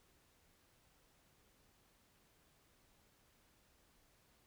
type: silence
effects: pink hiss -72 dBFS RMS until 4.46 s